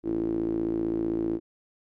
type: tone with band-pass filter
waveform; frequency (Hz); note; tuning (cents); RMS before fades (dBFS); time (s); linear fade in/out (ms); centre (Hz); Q
sawtooth; 55.6; A1; +19; -28; 0.03-1.4; 50; 330; 8.5
effects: none